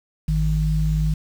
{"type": "tone pair together", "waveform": "sine", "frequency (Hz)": [52.6, 155.5], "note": ["G#1", "D#3"], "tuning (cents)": [23, -1], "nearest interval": "octave + perfect fifth", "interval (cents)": 1876, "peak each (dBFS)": -20, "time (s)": [0.28, 1.14], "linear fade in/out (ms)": 5, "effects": ["7-bit"]}